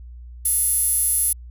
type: tone with high-pass filter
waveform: sawtooth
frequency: 698.5 Hz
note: F5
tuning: in tune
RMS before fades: -20 dBFS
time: 0.45-1.33 s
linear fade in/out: 5 ms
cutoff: 11000 Hz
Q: 7.5
effects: added 60 Hz sine -36 dBFS peak until 1.5 s